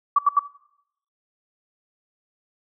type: tone bursts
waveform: sine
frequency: 1147 Hz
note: D6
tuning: 41 cents flat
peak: -12 dBFS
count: 3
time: 0.16-0.393 s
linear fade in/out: 5 ms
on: 27 ms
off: 76 ms
effects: noise-tail reverb RT60 0.7 s tail -17 dB re dry